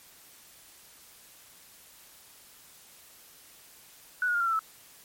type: tone with pitch steps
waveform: sine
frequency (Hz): 1480 / 1443.7 / 1408.3 / 1373.7 / 1340 / 1307.2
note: F#6 / F#6 / F6 / F6 / E6 / E6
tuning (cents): 0 / -43 / +14 / -29 / +28 / -15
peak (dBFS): -24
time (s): 4.22-4.592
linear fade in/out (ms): 2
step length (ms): 62
effects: white hiss -54 dBFS RMS until 5.04 s + MP3 64 kbps